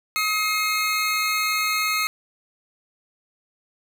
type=tone pair together; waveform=25% pulse; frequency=1270.7 / 2137 Hz; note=D#6 / C7; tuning=+36 / +36 cents; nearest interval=major sixth; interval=900 cents; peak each=-20 dBFS; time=0.16-2.07 s; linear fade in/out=0 ms; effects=none